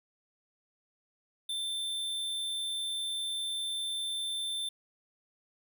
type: tone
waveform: square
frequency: 3555 Hz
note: A7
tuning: 17 cents sharp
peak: -33 dBFS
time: 1.49-4.69 s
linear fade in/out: 5 ms
effects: none